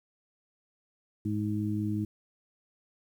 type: harmonic tone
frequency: 105.3 Hz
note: G#2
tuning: 24 cents sharp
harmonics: 1 / 2 / 3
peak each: -32 / -32 / -33 dBFS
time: 1.25-2.05 s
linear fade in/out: 5 ms
effects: 10-bit